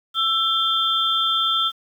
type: tone cluster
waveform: sine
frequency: 1335 / 3201 / 3506 Hz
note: E6 / G7 / A7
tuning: +22 / +36 / -7 cents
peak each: -22 dBFS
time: 0.14-1.72 s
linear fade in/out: 50 ms
effects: 8-bit